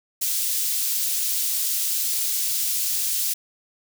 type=high-pass noise; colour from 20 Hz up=white; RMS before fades=-24 dBFS; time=0.21-3.34 s; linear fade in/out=10 ms; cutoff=4300 Hz; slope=12 dB/octave; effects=none